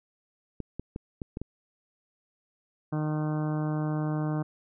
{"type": "clicks", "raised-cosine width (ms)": 3, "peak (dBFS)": -21, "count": 6, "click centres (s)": [0.603, 0.796, 0.961, 1.218, 1.371, 1.416]}
{"type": "harmonic tone", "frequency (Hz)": 153, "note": "D#3", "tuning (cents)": -29, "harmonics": [1, 2, 3, 4, 5, 6, 7, 8, 9, 10], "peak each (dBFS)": [-28, -32, -42, -40, -42, -47, -45, -47, -51, -50], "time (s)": [2.92, 4.43], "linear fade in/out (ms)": 10}
{"effects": []}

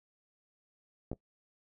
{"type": "clicks", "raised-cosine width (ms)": 2, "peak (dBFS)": [-23, -26], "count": 2, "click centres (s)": [1.116, 1.131], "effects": ["noise-tail reverb RT60 0.1 s tail -20 dB re dry"]}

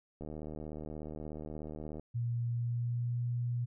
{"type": "click train", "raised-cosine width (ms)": 2, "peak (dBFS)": -30, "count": 138, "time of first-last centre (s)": [0.21, 1.996], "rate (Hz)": 76.7}
{"type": "tone with pitch glide", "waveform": "sine", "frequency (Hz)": [118.5, 120.71], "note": ["A#2", "B2"], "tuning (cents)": [29, -39], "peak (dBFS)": -31, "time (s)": [2.14, 3.66], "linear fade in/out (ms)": 20, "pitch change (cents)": 32, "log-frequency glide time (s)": [2.49, 3.23]}
{"effects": []}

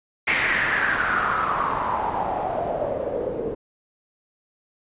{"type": "noise with low-pass filter sweep", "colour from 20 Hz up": "white", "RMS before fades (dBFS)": -24, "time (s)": [0.27, 3.55], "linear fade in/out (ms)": 10, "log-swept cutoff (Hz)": [2200, 430], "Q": 5.7, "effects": ["resampled to 8000 Hz"]}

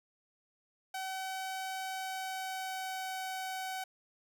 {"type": "tone with pitch glide", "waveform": "sawtooth", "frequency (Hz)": [760, 755.2], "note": ["F#5", "F#5"], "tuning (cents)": [46, 35], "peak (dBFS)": -33, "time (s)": [0.94, 3.84], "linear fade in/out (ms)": 5, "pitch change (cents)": -11, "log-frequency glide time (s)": [1.78, 3.22], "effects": []}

